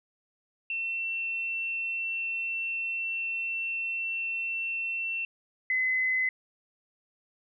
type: tone pair in turn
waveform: sine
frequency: 2699 / 2033 Hz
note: E7 / B6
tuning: +40 / +50 cents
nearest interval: perfect fourth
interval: 490 cents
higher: first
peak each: -29 / -24 dBFS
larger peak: second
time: 0.7-5.25 / 5.7-6.29 s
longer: first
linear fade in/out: 2 ms
effects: none